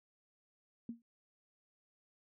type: tone with exponential decay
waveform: sine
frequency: 233.1 Hz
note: A#3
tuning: in tune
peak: -36 dBFS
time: 0.89-1.02 s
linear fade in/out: 2 ms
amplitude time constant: 28 ms
effects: none